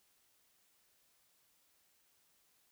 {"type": "silence", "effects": ["white hiss -73 dBFS RMS until 2.71 s"]}